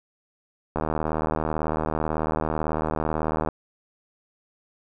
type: click train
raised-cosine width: 1 ms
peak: -11 dBFS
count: 214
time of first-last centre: 0.76-3.487 s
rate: 78.1 Hz
effects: none